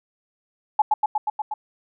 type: tone with echo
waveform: sine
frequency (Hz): 850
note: G#5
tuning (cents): +40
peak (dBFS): -12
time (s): 0.79-0.82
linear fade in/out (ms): 5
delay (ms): 120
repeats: 6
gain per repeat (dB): -2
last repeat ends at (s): 1.54
effects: none